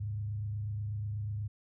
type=tone with frequency modulation; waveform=sine; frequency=104 Hz; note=G#2; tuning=3 cents sharp; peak=-33 dBFS; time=0-1.48 s; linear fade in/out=10 ms; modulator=28.2 Hz; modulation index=0.4; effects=none